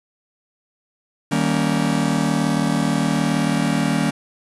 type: chord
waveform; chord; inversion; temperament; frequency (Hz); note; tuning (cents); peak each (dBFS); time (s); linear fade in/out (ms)
45% pulse; Eb dominant seventh; none; just; 155.56 / 194.45 / 233.3 / 280; Eb3 / G3 / Bb3 / Db4; 0 / -14 / +2 / +18; -23; 1.31-4.11; 10
effects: resampled to 24000 Hz + 7-bit